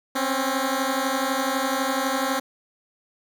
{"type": "beating tone pair", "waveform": "10% pulse", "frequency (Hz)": [260.9, 272.9], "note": ["C4", "C#4"], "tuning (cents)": [-5, -27], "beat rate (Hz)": 12, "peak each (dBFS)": -17, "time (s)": [0.15, 2.4], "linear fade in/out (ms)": 10, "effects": []}